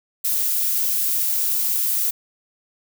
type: noise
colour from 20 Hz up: violet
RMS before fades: -21 dBFS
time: 0.24-2.11 s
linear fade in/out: 10 ms
effects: none